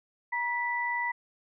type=tone pair together; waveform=sine; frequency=951.9 / 1975.5 Hz; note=A#5 / B6; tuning=+36 / 0 cents; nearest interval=octave + minor second; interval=1264 cents; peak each=-31 / -30 dBFS; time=0.32-1.12 s; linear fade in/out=10 ms; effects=none